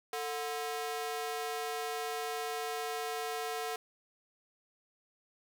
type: ring-modulated tone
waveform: sawtooth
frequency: 587.3 Hz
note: D5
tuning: in tune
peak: -28 dBFS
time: 0.13-3.76 s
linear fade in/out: 2 ms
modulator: 141 Hz
effects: none